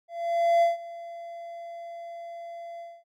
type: tone with ADSR envelope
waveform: triangle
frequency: 681 Hz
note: F5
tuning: 44 cents flat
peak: -15 dBFS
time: 0.08-3.04 s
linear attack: 540 ms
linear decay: 150 ms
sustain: -20 dB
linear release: 240 ms
effects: none